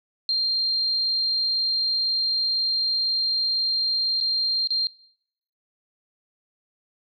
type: tone with dropouts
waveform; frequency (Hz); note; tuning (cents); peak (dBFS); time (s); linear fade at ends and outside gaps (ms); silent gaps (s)
sine; 4186; C8; 0; -20; 0.29-4.87; 1; 4.203-4.21 / 4.673-4.705
effects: noise-tail reverb RT60 0.7 s tail -22 dB re dry